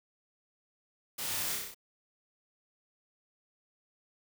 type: noise with echo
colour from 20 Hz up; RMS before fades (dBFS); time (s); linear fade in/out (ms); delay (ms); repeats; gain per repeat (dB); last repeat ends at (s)
white; -38; 1.18-1.56; 10; 31; 6; -2; 1.746
effects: none